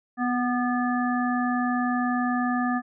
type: harmonic tone with a mistuned harmonic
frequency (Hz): 246.9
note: B3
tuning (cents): 0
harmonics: 1 / 3 / 5 / 7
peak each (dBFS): -24 / -29 / -31 / -32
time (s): 0.17-2.82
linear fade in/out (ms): 50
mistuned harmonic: 5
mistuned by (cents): -27
effects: none